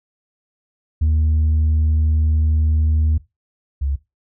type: tone pair in turn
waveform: sine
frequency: 77.78 / 69.29 Hz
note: D#2 / C#2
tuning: 0 / 0 cents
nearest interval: major second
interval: 200 cents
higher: first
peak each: -11 / -17 dBFS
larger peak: first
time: 1.01-3.18 / 3.81-3.96 s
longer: first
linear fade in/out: 10 ms
effects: noise-tail reverb RT60 0.2 s tail -18 dB re dry + tanh soft clip ceiling -12 dBFS